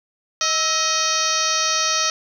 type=harmonic tone with a mistuned harmonic; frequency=628 Hz; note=D#5; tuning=16 cents sharp; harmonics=1 / 2 / 3 / 4 / 5 / 6 / 7 / 8 / 9 / 10; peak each=-31 / -24 / -29 / -29 / -29 / -28 / -26 / -30 / -23 / -28 dBFS; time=0.41-2.1 s; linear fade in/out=2 ms; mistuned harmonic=2; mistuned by=+69 cents; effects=8-bit